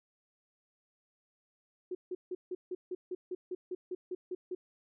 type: tone bursts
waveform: sine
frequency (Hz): 364.2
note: F#4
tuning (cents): -27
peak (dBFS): -34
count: 14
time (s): 1.91-4.55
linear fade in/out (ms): 5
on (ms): 40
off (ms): 160
effects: none